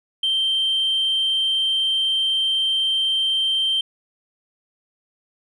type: tone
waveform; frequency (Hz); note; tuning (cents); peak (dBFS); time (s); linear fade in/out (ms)
sine; 3136; G7; 0; -16; 0.23-3.81; 5
effects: tanh soft clip ceiling -15 dBFS